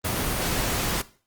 pink noise, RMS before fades -26 dBFS, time 0.04-1.02 s, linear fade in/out 10 ms, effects noise-tail reverb RT60 0.4 s tail -17 dB re dry + Opus 24 kbps

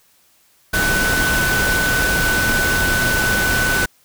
sine tone in noise, 1500 Hz, F#6, 23 cents sharp, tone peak -17 dBFS, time 0.73-3.86 s, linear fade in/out 10 ms, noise pink, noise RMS -20 dBFS, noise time 0.73-3.86 s, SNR 0 dB, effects white hiss -56 dBFS RMS until 4.04 s

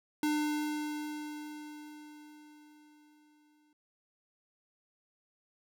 square tone with exponential decay, 300.4 Hz, D4, 39 cents sharp, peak -28 dBFS, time 0.23-3.73 s, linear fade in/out 2 ms, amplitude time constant 760 ms, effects none

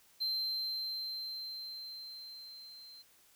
triangle tone with level ramp, 4122 Hz, C8, 27 cents flat, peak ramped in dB -30 to -50 dBFS, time 0.2-3.03 s, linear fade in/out 20 ms, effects white hiss -65 dBFS RMS until 3.35 s

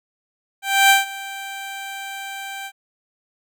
15% pulse tone with ADSR envelope, 784 Hz, G5, in tune, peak -3 dBFS, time 0.62-2.72 s, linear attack 280 ms, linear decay 150 ms, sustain -20 dB, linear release 59 ms, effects none

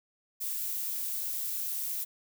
violet noise, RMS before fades -34 dBFS, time 0.4-2.05 s, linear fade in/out 20 ms, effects none

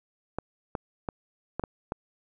clicks, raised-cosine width 1 ms, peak -16 dBFS, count 6, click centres 0.386 / 0.752 / 1.088 / 1.596 / 1.638 / 1.921 s, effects none

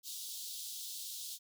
pink high-pass noise, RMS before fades -44 dBFS, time 0.03-1.39 s, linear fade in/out 50 ms, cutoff 3400 Hz, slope 48 dB/octave, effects none

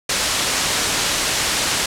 white low-pass noise, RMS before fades -20 dBFS, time 0.09-1.86 s, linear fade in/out 5 ms, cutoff 7300 Hz, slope 12 dB/octave, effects low-pass 12000 Hz 12 dB/octave

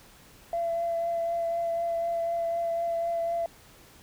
sine tone with vibrato, 676 Hz, E5, 43 cents sharp, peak -25 dBFS, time 0.53-3.46 s, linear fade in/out 2 ms, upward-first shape triangle, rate 4 Hz, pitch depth 18 cents each way, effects tanh soft clip ceiling -21 dBFS + pink hiss -54 dBFS RMS until 4.02 s

